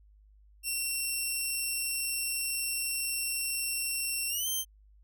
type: tone with pitch glide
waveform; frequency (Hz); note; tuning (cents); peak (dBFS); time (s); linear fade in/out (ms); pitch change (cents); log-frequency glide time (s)
5% pulse; 2722 to 3127; F7 to G7; -45 to -5; -22; 0.63-4.65; 50; +240; 4.29-4.47
effects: added 51 Hz sine -56 dBFS peak until 5.03 s